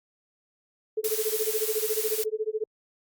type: tone with tremolo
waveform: sine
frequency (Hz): 433.9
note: A4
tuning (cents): -24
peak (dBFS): -23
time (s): 0.97-2.64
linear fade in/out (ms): 5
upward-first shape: sine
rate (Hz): 14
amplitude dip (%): 100
type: noise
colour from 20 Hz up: blue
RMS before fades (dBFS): -30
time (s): 1.04-2.24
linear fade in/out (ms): 5
effects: Opus 48 kbps